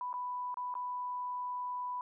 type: tone with dropouts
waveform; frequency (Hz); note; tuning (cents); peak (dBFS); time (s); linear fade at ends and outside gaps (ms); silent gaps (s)
sine; 991; B5; +6; -35; 0.01-2.01; 1; 0.129-0.139 / 0.543-0.571 / 0.741-0.752
effects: none